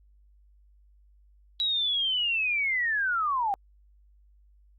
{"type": "linear sweep", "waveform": "sine", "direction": "down", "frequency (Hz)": [3902, 762], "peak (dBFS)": -24, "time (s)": [1.6, 3.54], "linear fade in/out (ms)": 0, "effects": ["added 50 Hz sine -56 dBFS peak until 4.78 s", "Opus 48 kbps"]}